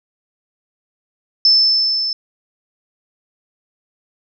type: tone with level ramp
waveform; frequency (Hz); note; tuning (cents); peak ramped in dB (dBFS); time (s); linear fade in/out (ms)
sine; 5274; E8; 0; -7 to -18; 1.45-2.13; 2
effects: none